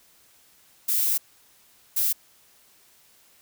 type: noise bursts at uneven times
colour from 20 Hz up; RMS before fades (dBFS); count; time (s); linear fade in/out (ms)
violet; -23; 2; 0.88-1.18 / 1.96-2.13; 10
effects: white hiss -58 dBFS RMS until 3.41 s